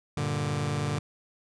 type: chord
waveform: sawtooth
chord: G minor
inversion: none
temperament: just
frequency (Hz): 98 / 117.6 / 147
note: G2 / Bb2 / D3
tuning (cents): 0 / +16 / +2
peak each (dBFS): -30 / -29 / -25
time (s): 0.17-0.99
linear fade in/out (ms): 5
effects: resampled to 22050 Hz